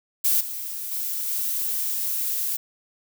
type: noise with level steps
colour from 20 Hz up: violet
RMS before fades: -20 / -32 / -28 / -26 dBFS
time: 0.24-2.57 s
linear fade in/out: 10 ms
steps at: 0.4 / 0.91 / 1.27 s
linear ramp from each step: 10 ms
effects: none